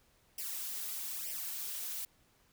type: noise with flanger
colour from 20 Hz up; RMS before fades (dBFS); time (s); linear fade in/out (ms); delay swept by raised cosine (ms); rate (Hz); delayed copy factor
blue; -40; 0.38-2.05; 2; 0.37 to 4.97; 1.1; +1
effects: pink hiss -69 dBFS RMS until 2.52 s